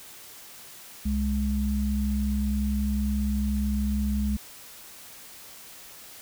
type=tone pair together; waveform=sine; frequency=65.55 / 207.7 Hz; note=C2 / G#3; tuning=+4 / 0 cents; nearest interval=octave + minor sixth; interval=1996 cents; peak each=-26 dBFS; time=1.05-4.37 s; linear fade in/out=10 ms; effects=white hiss -46 dBFS RMS until 6.21 s